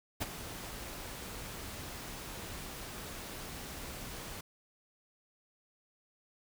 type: noise with ADSR envelope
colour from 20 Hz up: pink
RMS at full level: -33 dBFS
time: 0.2-4.41 s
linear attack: 21 ms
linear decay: 23 ms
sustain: -11 dB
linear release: 6 ms
effects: none